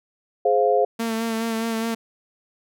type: chord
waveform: sine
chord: F minor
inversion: first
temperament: just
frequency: 419.1 / 523.8 / 698.5 Hz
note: Ab4 / C5 / F5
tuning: +16 / +2 / 0 cents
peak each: -20 dBFS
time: 0.45-0.85 s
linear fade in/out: 5 ms
type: tone with vibrato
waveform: sawtooth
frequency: 226.3 Hz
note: A3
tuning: 49 cents sharp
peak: -19 dBFS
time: 0.99-1.95 s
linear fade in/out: 10 ms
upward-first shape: sine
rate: 4.8 Hz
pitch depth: 27 cents each way
effects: none